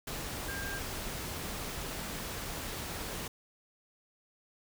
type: tone in noise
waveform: sine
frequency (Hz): 1600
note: G6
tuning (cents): +35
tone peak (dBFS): -39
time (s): 0.48-0.79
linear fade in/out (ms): 5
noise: pink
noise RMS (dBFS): -39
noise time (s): 0.07-3.28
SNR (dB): -3
effects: none